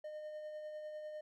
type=tone with tremolo; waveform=triangle; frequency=610 Hz; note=D#5; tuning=34 cents flat; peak=-40 dBFS; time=0.04-1.21 s; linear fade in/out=5 ms; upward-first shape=triangle; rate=10 Hz; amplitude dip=35%; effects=none